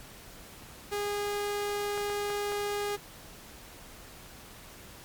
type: tone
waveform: sawtooth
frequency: 410 Hz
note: G#4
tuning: 22 cents flat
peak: -26 dBFS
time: 0.91-2.97 s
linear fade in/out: 20 ms
type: clicks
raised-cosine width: 0.5 ms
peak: -25 dBFS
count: 4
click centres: 1.977 / 2.1 / 2.302 / 2.521 s
effects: pink hiss -49 dBFS RMS until 5.04 s + MP3 96 kbps